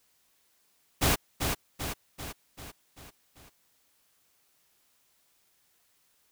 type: noise with echo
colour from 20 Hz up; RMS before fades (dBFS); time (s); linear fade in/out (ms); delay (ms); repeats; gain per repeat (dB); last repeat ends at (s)
pink; -24; 1.01-1.16; 20; 390; 6; -5; 3.5
effects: white hiss -69 dBFS RMS until 6.31 s